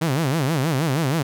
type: tone with vibrato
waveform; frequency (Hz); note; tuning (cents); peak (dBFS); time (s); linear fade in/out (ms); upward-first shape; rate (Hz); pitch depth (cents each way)
sawtooth; 146.9; D3; +1; -15; 0.01-1.23; 10; sine; 6.3; 240
effects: none